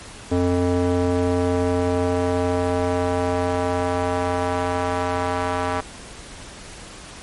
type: tone with band-pass filter sweep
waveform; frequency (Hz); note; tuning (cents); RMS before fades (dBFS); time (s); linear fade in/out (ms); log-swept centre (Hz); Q
square; 88.8; F2; +29; -21; 0.31-5.81; 10; 380 to 1000; 1.2
effects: pink hiss -39 dBFS RMS until 7.22 s + MP3 48 kbps